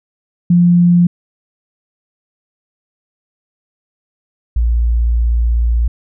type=tone pair in turn; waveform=sine; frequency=174.61 / 58.07 Hz; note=F3 / A#1; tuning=0 / -6 cents; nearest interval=octave + perfect fifth; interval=1906 cents; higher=first; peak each=-6 / -10 dBFS; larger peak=first; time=0.5-1.07 / 4.56-5.88 s; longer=second; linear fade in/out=5 ms; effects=none